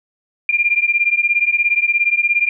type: beating tone pair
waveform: sine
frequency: 2389 / 2406 Hz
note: D7 / D7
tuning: +29 / +41 cents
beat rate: 17 Hz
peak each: -16 dBFS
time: 0.49-2.49 s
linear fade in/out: 2 ms
effects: none